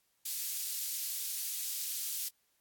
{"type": "high-pass noise", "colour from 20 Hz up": "white", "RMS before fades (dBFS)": -37, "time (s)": [0.25, 2.29], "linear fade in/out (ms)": 10, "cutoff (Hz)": 4200, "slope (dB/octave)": 12, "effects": ["white hiss -75 dBFS RMS until 2.6 s", "AAC 64 kbps"]}